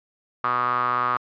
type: tone with band-pass filter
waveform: sawtooth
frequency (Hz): 123.47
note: B2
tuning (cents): 0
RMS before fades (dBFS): -23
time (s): 0.44-1.17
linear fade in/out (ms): 0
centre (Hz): 1200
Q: 8.6
effects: resampled to 11025 Hz